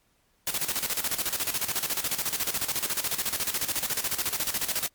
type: noise with tremolo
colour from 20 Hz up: white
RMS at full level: -27 dBFS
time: 0.47-4.88 s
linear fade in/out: 2 ms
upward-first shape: square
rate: 14 Hz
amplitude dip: 70%
effects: pink hiss -68 dBFS RMS until 4.94 s + MP3 96 kbps